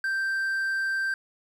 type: tone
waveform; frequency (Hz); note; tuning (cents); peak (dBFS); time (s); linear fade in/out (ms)
triangle; 1568; G6; 0; -23; 0.04-1.14; 2
effects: 10-bit